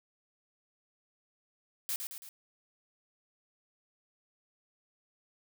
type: noise with echo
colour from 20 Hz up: blue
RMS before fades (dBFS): -34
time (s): 1.89-1.96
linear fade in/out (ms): 0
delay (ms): 110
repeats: 3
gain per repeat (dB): -5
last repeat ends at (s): 2.29
effects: none